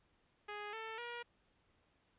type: tone with pitch steps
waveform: 10% pulse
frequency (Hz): 415.3 / 445.1 / 477.1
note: G#4 / A4 / A#4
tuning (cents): 0 / +20 / +40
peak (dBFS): -35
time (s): 0.48-1.23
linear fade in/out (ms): 10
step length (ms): 250
effects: pink hiss -75 dBFS RMS until 2.18 s + resampled to 8000 Hz